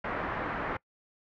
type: low-pass noise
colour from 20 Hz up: white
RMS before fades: -34 dBFS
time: 0.04-0.77 s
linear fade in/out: 5 ms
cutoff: 1700 Hz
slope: 24 dB/octave
effects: noise-tail reverb RT60 0.1 s tail -24 dB re dry